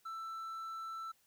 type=tone; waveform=triangle; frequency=1329 Hz; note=E6; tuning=14 cents sharp; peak=-39 dBFS; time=0.05-1.12 s; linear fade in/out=10 ms; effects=white hiss -72 dBFS RMS until 1.26 s